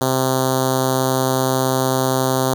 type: tone with notch filter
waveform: 5% pulse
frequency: 130.81 Hz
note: C3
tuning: in tune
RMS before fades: -18 dBFS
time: 0.01-2.54 s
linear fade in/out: 2 ms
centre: 2100 Hz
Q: 0.5
effects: none